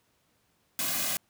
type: noise with comb filter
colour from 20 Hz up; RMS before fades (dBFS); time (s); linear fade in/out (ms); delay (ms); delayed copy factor
white; -30; 0.79-1.17; 0; 2.2; -0.85
effects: pink hiss -70 dBFS RMS until 1.29 s + high-pass 80 Hz 12 dB/octave